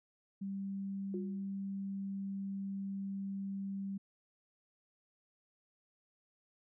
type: tone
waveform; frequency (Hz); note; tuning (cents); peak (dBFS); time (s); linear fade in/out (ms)
sine; 196; G3; 0; -37; 0.41-3.98; 10
type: tone with exponential decay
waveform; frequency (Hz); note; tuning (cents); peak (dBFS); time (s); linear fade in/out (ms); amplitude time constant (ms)
sine; 358.1; F4; +43; -36; 1.14-1.54; 2; 85
effects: none